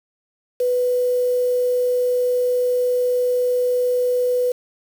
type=tone with quantisation; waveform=sine; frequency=495.7 Hz; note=B4; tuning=6 cents sharp; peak=-16 dBFS; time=0.6-4.52 s; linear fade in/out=5 ms; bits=6; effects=none